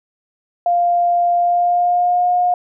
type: tone with pitch glide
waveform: sine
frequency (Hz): 698.5 to 715.7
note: F5 to F5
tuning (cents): 0 to +42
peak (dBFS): -12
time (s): 0.66-2.54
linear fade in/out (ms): 2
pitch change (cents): +42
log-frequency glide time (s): 1.36-2.29
effects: none